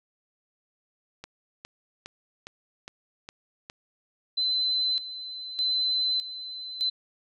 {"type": "click train", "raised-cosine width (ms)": 0.2, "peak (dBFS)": -22, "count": 7, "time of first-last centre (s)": [1.24, 3.699], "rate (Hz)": 2.44}
{"type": "tone with tremolo", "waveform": "sine", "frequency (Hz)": 4045, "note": "B7", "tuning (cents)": 41, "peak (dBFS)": -23, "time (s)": [4.37, 6.9], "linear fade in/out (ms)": 10, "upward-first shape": "square", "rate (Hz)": 0.82, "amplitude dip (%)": 75}
{"effects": []}